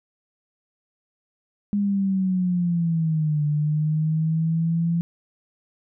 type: linear two-way sweep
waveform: sine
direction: down then up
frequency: 205.1 to 147.8 to 169.9 Hz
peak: -19 dBFS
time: 1.73-5.01 s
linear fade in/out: 0 ms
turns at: 3.44 s
effects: none